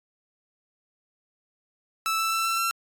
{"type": "tone with pitch steps", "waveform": "sawtooth", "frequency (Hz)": [1316, 1324.4, 1332.8, 1341.3, 1349.9], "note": ["E6", "E6", "E6", "E6", "E6"], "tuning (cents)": [-3, 8, 19, 30, 41], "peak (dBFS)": -20, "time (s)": [2.06, 2.71], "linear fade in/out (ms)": 0, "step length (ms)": 130, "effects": ["AAC 64 kbps"]}